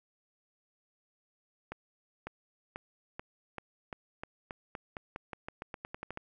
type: accelerating click train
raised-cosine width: 0.5 ms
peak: -24 dBFS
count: 20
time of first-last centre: 1.72-6.174 s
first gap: 550 ms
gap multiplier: 0.89
effects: none

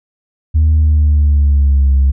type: tone with pitch glide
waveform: sine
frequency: 77.78 to 67.71 Hz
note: D#2 to C#2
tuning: 0 to -40 cents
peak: -5 dBFS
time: 0.54-2.12 s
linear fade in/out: 20 ms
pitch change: -240 cents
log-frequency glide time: 0.75-1.92 s
effects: tanh soft clip ceiling -5 dBFS

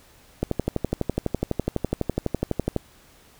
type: click train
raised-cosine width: 2 ms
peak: -9 dBFS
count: 29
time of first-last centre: 0.43-2.763 s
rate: 12 Hz
effects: pink hiss -54 dBFS RMS until 3.39 s

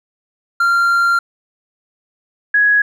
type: tone pair in turn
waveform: triangle / sine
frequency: 1385 / 1669.7 Hz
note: F6 / G#6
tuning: -15 / +9 cents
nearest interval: minor third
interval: 324 cents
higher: second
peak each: -9 dBFS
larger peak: neither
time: 0.6-1.19 / 2.54-2.82 s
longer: first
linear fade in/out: 5 ms
effects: none

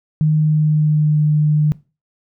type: tone with pitch glide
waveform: sine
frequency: 154.2 to 151.11 Hz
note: D#3 to D3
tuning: -15 to +50 cents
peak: -11 dBFS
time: 0.21-1.72 s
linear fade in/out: 0 ms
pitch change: -35 cents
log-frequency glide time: 0.36-1.2 s
effects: noise-tail reverb RT60 0.3 s tail -20 dB re dry

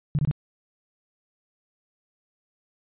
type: tone bursts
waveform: sine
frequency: 146.83 Hz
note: D3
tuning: in tune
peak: -19 dBFS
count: 3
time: 0.15-0.312 s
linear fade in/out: 0 ms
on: 38 ms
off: 24 ms
effects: resampled to 8000 Hz

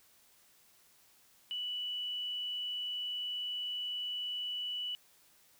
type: tone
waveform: sine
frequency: 2960 Hz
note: F#7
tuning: in tune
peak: -35 dBFS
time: 1.51-4.95 s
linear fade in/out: 0 ms
effects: white hiss -65 dBFS RMS until 5.59 s

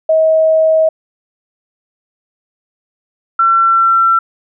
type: tone pair in turn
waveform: sine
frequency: 637 / 1349.8 Hz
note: D#5 / E6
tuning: +41 / +41 cents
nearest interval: octave + minor second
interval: 1300 cents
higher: second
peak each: -7 dBFS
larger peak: neither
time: 0.09-0.89 / 3.39-4.19 s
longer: neither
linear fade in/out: 5 ms
effects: none

